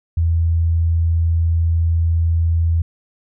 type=tone; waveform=sine; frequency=83 Hz; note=E2; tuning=12 cents sharp; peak=-13 dBFS; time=0.17-2.82 s; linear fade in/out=5 ms; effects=none